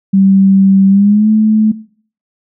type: tone with pitch glide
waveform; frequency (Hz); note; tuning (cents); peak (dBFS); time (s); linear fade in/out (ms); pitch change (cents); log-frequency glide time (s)
sine; 193.8 to 216.3; G3 to A3; -20 to -29; -5; 0.13-1.72; 10; +191; 0.88-1.29
effects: noise-tail reverb RT60 0.5 s tail -19 dB re dry